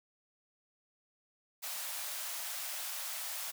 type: high-pass noise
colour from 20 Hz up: white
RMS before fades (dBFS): -40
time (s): 1.62-3.52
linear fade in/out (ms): 20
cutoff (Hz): 560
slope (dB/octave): 96
effects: none